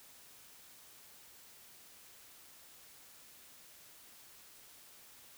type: silence
effects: white hiss -58 dBFS RMS until 5.37 s